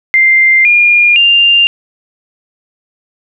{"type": "tone with pitch steps", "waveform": "sine", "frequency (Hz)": [2093, 2418, 2794], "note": ["C7", "D7", "F7"], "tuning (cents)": [0, 50, 0], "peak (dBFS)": -4, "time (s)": [0.14, 1.67], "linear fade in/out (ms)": 0, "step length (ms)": 510, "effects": []}